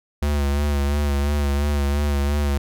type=tone with vibrato; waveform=square; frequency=71.8 Hz; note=D2; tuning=39 cents flat; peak=-19 dBFS; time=0.22-2.58 s; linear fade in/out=5 ms; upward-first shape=sine; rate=2.9 Hz; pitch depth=40 cents each way; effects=none